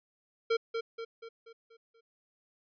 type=tone with echo; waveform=square; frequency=456.7 Hz; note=A#4; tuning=36 cents flat; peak=-26 dBFS; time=0.5-0.57 s; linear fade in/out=10 ms; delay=240 ms; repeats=6; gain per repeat=-6 dB; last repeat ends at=2.01 s; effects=resampled to 11025 Hz